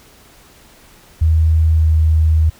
sine tone with pitch glide, 79.9 to 79.12 Hz, D#2 to D#2, +47 to +30 cents, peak -9 dBFS, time 1.21-2.5 s, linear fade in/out 10 ms, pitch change -17 cents, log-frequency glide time 1.73-1.83 s, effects pink hiss -46 dBFS RMS until 2.59 s

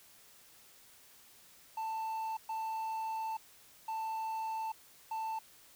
triangle tone bursts at uneven times, 887 Hz, A5, 14 cents sharp, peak -33 dBFS, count 4, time 1.77-2.37 / 2.49-3.37 / 3.88-4.72 / 5.11-5.39 s, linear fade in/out 5 ms, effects white hiss -60 dBFS RMS until 5.75 s

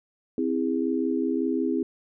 sine chord, C augmented, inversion none, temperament just, 261.6 / 327 / 408.8 Hz, C4 / E4 / G#4, 0 / -14 / -27 cents, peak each -26 / -27 / -29 dBFS, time 0.38-1.83 s, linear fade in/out 2 ms, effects none

